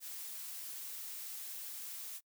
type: noise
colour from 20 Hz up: blue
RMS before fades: -45 dBFS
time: 0-2.21 s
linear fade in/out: 50 ms
effects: noise-tail reverb RT60 0.1 s tail -26 dB re dry